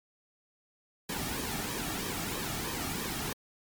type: noise with flanger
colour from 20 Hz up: pink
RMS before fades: -35 dBFS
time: 1.09-3.33 s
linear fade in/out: 5 ms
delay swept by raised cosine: 1.4 to 2.01 ms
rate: 3.1 Hz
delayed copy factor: -0.6
effects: MP3 96 kbps